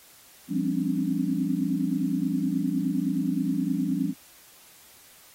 sine tone cluster, 173.5 / 199.8 / 258.5 / 268.1 / 291.6 Hz, F3 / G3 / C4 / C4 / D4, -11 / +33 / -21 / +42 / -12 cents, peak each -30 dBFS, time 0.48-4.14 s, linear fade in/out 50 ms, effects white hiss -53 dBFS RMS until 5.34 s + AAC 48 kbps

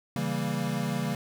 square chord, C# diminished seventh, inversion none, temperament equal, 138.59 / 164.81 / 196 / 233.1 Hz, C#3 / E3 / G3 / Bb3, 0 / 0 / 0 / 0 cents, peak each -34 dBFS, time 0.16-1.15 s, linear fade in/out 2 ms, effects none

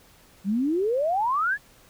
sine exponential sweep, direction up, 185 to 1760 Hz, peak -21 dBFS, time 0.44-1.58 s, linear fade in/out 50 ms, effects pink hiss -55 dBFS RMS until 1.89 s

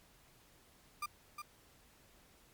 35% pulse tone with echo, 1200 Hz, D6, 37 cents sharp, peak -35 dBFS, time 1.02-1.06 s, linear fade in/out 5 ms, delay 360 ms, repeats 1, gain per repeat -6 dB, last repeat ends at 1.42 s, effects pink hiss -65 dBFS RMS until 2.53 s + MP3 96 kbps

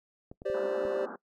clicks, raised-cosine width 2 ms, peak -31 dBFS, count 4, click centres 0.315 / 0.419 / 0.5 / 0.852 s
triangle chord, G suspended fourth, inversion none, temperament equal, 392 / 523.3 / 587.3 Hz, G4 / C5 / D5, 0 / 0 / 0 cents, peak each -31 dBFS, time 0.45-1.06 s, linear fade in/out 10 ms
pink band-pass noise, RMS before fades -41 dBFS, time 0.54-1.16 s, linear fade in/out 5 ms, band 200 to 1600 Hz, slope 96 dB/octave
effects noise-tail reverb RT60 0.1 s tail -21 dB re dry

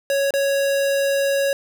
square tone with dropouts, 554.4 Hz, C#5, in tune, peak -18 dBFS, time 0.1-1.53 s, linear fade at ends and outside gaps 1 ms, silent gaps 0.307-0.338 s, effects none

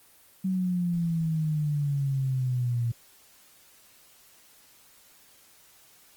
sine exponential sweep, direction down, 190 to 116.54 Hz, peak -24 dBFS, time 0.44-2.92 s, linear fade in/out 10 ms, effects white hiss -57 dBFS RMS until 6.16 s + Opus 24 kbps

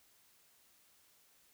silence, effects white hiss -68 dBFS RMS until 1.53 s

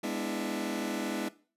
sawtooth chord, E dominant seventh, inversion first, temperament just, 206 / 247.2 / 296.7 / 329.6 Hz, G#3 / B3 / D4 / E4, -14 / +2 / +18 / 0 cents, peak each -33 dBFS, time 0.03-1.29 s, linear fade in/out 10 ms, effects noise-tail reverb RT60 0.4 s tail -19 dB re dry + resampled to 32000 Hz

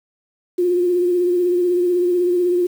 sine tone with vibrato, 355.3 Hz, F4, 30 cents sharp, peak -14 dBFS, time 0.58-2.67 s, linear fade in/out 10 ms, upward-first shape triangle, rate 16 Hz, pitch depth 42 cents each way, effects 7-bit

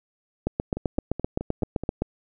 two click trains, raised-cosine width 2 ms, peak -17 / -10 dBFS, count 6 / 13, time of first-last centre 0.77-1.836 / 0.47-2.02 s, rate 4.69 / 7.74 Hz, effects none

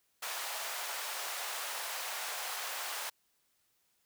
pink high-pass noise, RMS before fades -39 dBFS, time 0.22-3.1 s, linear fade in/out 10 ms, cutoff 660 Hz, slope 24 dB/octave, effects white hiss -75 dBFS RMS until 4.05 s

